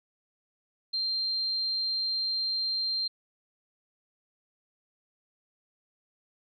sine tone, 4168 Hz, C8, 7 cents flat, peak -27 dBFS, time 0.93-3.08 s, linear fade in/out 10 ms, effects none

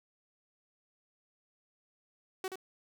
sawtooth tone with echo, 376.8 Hz, F#4, 32 cents sharp, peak -30 dBFS, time 2.44-2.48 s, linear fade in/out 2 ms, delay 77 ms, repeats 1, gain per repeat -6 dB, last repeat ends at 2.557 s, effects none

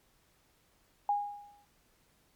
sine tone with exponential decay, 819 Hz, G#5, 24 cents flat, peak -24 dBFS, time 1.09-1.65 s, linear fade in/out 2 ms, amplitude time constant 120 ms, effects pink hiss -69 dBFS RMS until 2.35 s + MP3 96 kbps

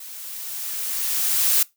blue noise with level ramp, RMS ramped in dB -38 to -17 dBFS, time 0-1.63 s, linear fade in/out 5 ms, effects noise-tail reverb RT60 0.2 s tail -22 dB re dry

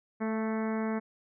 harmonic tone with a mistuned harmonic, 220 Hz, A3, in tune, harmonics 1 / 2 / 3 / 4 / 5 / 6 / 7 / 8 / 9 / 10, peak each -30 / -36 / -40 / -42 / -44 / -46 / -47 / -48 / -49 / -50 dBFS, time 0.2-1 s, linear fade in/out 20 ms, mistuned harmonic 3, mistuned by +17 cents, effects none

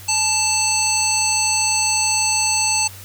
harmonic tone with a mistuned harmonic, 886 Hz, A5, 12 cents sharp, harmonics 1 / 3 / 5 / 7 / 9, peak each -24 / -23 / -23 / -23 / -20 dBFS, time 0.08-2.88 s, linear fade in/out 10 ms, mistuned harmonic 1, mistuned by -36 cents, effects added 96 Hz sine -39 dBFS peak until 3.04 s + white hiss -40 dBFS RMS until 3.04 s

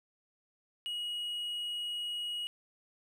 triangle tone, 2900 Hz, F#7, 35 cents flat, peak -33 dBFS, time 0.86-2.47 s, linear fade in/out 0 ms, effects none

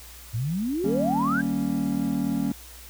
sine exponential sweep, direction up, 103.83 to 1661.2 Hz, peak -24 dBFS, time 0.33-1.42 s, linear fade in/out 20 ms
triangle chord, Eb dominant seventh, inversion none, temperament equal, 155.56 / 196 / 233.1 / 277.2 Hz, Eb3 / G3 / Bb3 / Db4, 0 / 0 / 0 / 0 cents, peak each -31 / -27 / -26 / -25 dBFS, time 0.84-2.52 s, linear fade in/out 5 ms
effects added 60 Hz sine -46 dBFS peak until 2.89 s + white hiss -46 dBFS RMS until 2.89 s

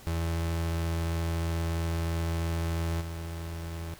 35% pulse tone with level steps, 83.1 Hz, E2, 15 cents sharp, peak -26 / -33 dBFS, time 0.07-3.94 s, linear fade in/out 0 ms, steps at 3 s, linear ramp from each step 20 ms, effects pink hiss -51 dBFS RMS until 3.99 s

